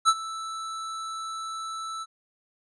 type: tone with ADSR envelope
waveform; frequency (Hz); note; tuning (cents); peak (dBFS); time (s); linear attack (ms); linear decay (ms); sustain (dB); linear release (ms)
square; 1318.5; E6; 0; -15; 0.05-2.06; 35; 51; -18; 38
effects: resampled to 22050 Hz